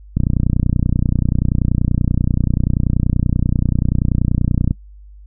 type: click train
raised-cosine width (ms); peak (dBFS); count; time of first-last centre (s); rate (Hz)
5; -3; 139; 0.17-4.709; 30.4
effects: noise-tail reverb RT60 0.1 s tail -21 dB re dry + added 50 Hz sine -37 dBFS peak until 5.26 s